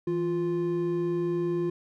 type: tone pair together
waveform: triangle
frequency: 164.81 / 349.2 Hz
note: E3 / F4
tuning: 0 / 0 cents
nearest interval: octave + minor second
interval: 1300 cents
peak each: -30 / -24 dBFS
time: 0.07-1.7 s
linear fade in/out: 5 ms
effects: none